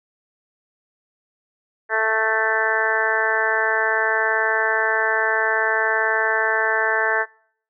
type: harmonic tone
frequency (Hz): 220.6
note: A3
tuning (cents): +5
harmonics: 2 / 3 / 4 / 5 / 6 / 7 / 8 / 9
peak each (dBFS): -26 / -26 / -26 / -29 / -31 / -23 / -22 / -31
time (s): 1.89-7.26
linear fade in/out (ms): 50
effects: noise-tail reverb RT60 0.6 s tail -26 dB re dry